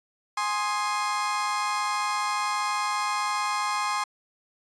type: chord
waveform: 35% pulse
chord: Ab major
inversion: none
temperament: equal with one note detuned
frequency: 830.6 / 1052 / 1244.5 Hz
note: Ab5 / C6 / Eb6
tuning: 0 / +9 / 0 cents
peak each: -29 / -26 / -30 dBFS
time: 0.37-4.04 s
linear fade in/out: 5 ms
effects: resampled to 22050 Hz